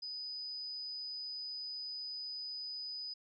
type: tone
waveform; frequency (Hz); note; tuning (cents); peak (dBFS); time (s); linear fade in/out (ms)
sine; 4984; D#8; +2; -40; 0.02-3.14; 10
effects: none